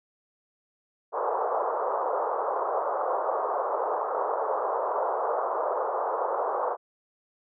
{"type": "band-pass noise", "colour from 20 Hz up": "pink", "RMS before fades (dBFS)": -28, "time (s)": [1.12, 6.77], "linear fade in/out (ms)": 50, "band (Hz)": [440, 1200], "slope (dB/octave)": 48, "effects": []}